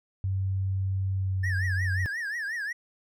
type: tone with pitch glide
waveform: sine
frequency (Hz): 95.8 to 93.34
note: G2 to F#2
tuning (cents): -39 to +16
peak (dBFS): -25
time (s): 0.24-2.06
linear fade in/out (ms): 0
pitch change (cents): -45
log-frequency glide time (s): 1.14-1.61
type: tone with vibrato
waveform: triangle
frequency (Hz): 1757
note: A6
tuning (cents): -3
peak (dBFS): -28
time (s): 1.43-2.73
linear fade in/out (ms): 10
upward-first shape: triangle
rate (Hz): 5.6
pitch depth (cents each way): 190
effects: none